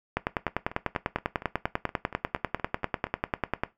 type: two click trains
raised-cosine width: 0.5 ms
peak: -10 / -23 dBFS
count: 36 / 12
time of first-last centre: 0.17-3.635 / 0.48-3.068 s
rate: 10.1 / 4.25 Hz
effects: noise-tail reverb RT60 0.2 s tail -17 dB re dry